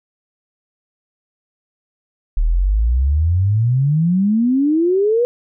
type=exponential sweep; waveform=sine; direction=up; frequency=36.86 to 493.9 Hz; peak=-12 dBFS; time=2.37-5.25 s; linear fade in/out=0 ms; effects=none